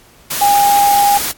sine tone in noise, 810 Hz, G#5, 43 cents flat, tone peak -8 dBFS, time 0.41-1.18 s, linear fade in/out 10 ms, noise white, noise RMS -19 dBFS, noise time 0.3-1.32 s, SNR +8 dB, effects pink hiss -46 dBFS RMS until 1.37 s + AAC 64 kbps

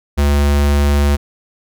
square tone, 71.8 Hz, D2, 39 cents flat, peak -11 dBFS, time 0.17-1.17 s, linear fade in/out 20 ms, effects none

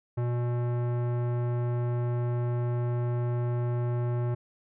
sine tone with tanh clipping, 120.9 Hz, B2, 36 cents flat, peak -28 dBFS, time 0.17-4.35 s, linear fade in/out 10 ms, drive 18 dB, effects none

